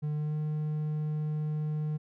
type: tone with pitch glide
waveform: triangle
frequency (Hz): 150.1 to 152.46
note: D3 to D#3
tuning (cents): +38 to -35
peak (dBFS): -27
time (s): 0.02-1.98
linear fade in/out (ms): 20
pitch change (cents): +27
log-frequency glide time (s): 0.15-0.36
effects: none